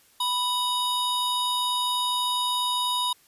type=tone pair together; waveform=square; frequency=987.8 / 3740 Hz; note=B5 / A#7; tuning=0 / +5 cents; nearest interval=octave + major seventh; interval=2305 cents; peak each=-27 dBFS; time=0.2-3.13 s; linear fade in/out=5 ms; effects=white hiss -59 dBFS RMS until 3.27 s + resampled to 32000 Hz